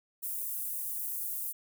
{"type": "high-pass noise", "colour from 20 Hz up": "pink", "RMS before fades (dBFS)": -36, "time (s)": [0.22, 1.53], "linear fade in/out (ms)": 20, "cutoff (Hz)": 11000, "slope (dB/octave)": 24, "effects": []}